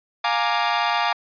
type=chord; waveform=sawtooth; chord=Bb dominant seventh; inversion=second; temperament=equal with one note detuned; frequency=702.9 / 830.6 / 932.3 / 1174.7 Hz; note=F5 / Ab5 / Bb5 / D6; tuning=+11 / 0 / 0 / 0 cents; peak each=-21 dBFS; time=0.24-1.13 s; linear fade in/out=5 ms; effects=resampled to 11025 Hz